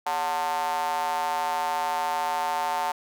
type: tone with high-pass filter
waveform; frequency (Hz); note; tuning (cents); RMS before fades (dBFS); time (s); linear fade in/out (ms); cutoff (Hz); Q
square; 81.2; E2; -26; -27; 0.06-2.92; 5; 830; 7.8
effects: none